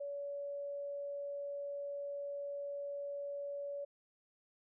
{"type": "tone", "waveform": "sine", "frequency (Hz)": 568, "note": "C#5", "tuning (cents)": 42, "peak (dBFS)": -39, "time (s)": [0, 3.85], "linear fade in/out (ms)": 10, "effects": []}